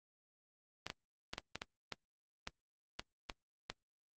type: clicks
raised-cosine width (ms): 0.2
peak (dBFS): -22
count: 11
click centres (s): 0.866 / 0.901 / 1.335 / 1.381 / 1.556 / 1.619 / 1.923 / 2.474 / 2.995 / 3.298 / 3.7
effects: Opus 24 kbps